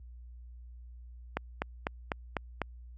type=click train; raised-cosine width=0.5 ms; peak=-15 dBFS; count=6; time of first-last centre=1.37-2.617 s; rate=4.01 Hz; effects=added 60 Hz sine -43 dBFS peak until 2.97 s + high-pass 60 Hz 12 dB/octave